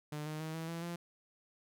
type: tone with pitch steps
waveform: sawtooth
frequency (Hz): 150 / 154.13 / 158.37 / 162.73 / 167.21 / 171.81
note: D3 / D#3 / D#3 / E3 / E3 / F3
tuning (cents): +37 / -16 / +31 / -22 / +25 / -28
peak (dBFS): -35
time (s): 0.12-0.96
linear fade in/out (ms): 5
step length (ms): 140
effects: none